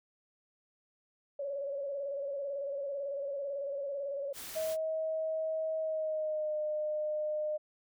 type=tone with vibrato; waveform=sine; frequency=560 Hz; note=C#5; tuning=18 cents sharp; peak=-34 dBFS; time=1.39-4.33 s; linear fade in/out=5 ms; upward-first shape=square; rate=18 Hz; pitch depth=40 cents each way
type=noise; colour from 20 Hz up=white; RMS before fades=-44 dBFS; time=4.33-4.77 s; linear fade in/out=50 ms
type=tone with pitch glide; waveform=sine; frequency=636 to 608 Hz; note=D#5 to D#5; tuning=+38 to -40 cents; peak=-31 dBFS; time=4.55-7.58 s; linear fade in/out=20 ms; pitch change=-78 cents; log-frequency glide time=5.79-6.57 s
effects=none